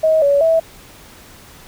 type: tone with pitch steps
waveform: sine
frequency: 634 / 566 / 652 Hz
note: D#5 / C#5 / E5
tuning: +32 / +36 / -19 cents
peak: -10 dBFS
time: 0.03-0.6 s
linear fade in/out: 10 ms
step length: 190 ms
effects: pink hiss -42 dBFS RMS until 1.67 s